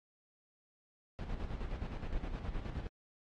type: noise with tremolo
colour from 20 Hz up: brown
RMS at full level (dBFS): -38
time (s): 1.19-2.87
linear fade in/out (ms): 0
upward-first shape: square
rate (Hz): 9.6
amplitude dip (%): 50
effects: low-pass 4000 Hz 12 dB/octave + AAC 32 kbps